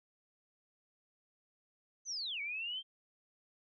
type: linear two-way sweep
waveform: sine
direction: down then up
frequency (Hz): 6272 to 2217 to 3193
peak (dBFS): -37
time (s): 2.05-2.83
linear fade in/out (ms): 50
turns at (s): 2.41
effects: none